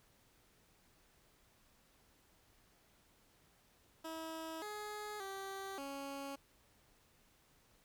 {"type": "tone with pitch steps", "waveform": "15% pulse", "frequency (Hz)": [322.6, 420.3, 388.9, 277.1], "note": ["E4", "G#4", "G4", "C#4"], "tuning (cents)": [-37, 21, -14, -1], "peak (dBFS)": -37, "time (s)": [4.04, 6.36], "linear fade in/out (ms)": 10, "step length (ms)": 580, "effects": ["pink hiss -70 dBFS RMS until 7.84 s"]}